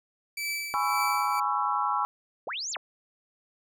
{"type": "tone with tremolo", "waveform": "sawtooth", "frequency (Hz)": 2313, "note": "D7", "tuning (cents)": -27, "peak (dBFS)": -25, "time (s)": [0.37, 1.4], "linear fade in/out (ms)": 5, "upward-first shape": "triangle", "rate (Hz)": 1.9, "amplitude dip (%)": 70}
{"type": "chord", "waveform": "sine", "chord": "C# minor seventh", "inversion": "second", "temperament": "just", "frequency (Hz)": [831.5, 997.9, 1108.7, 1330.5], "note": ["G#5", "B5", "C#6", "E6"], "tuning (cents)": [2, 18, 0, 16], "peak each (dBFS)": -30, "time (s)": [0.74, 2.05], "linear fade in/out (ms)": 0}
{"type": "linear two-way sweep", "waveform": "sine", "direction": "up then down", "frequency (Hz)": [349.2, 7459, 349.2], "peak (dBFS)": -31, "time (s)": [2.47, 2.77], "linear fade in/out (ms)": 2, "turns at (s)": 2.71}
{"effects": []}